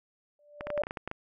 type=tone with exponential growth; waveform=sine; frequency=588 Hz; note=D5; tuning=2 cents sharp; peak=-24 dBFS; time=0.39-0.82 s; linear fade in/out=2 ms; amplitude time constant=92 ms
type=clicks; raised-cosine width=0.5 ms; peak=-20 dBFS; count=10; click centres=0.609 / 0.67 / 0.703 / 0.777 / 0.836 / 0.869 / 0.909 / 0.972 / 1.076 / 1.114 s
effects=none